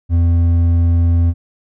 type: tone with hard clipping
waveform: sine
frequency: 85 Hz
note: F2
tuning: 46 cents flat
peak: -11 dBFS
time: 0.09-1.34 s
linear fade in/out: 50 ms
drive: 5 dB
effects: none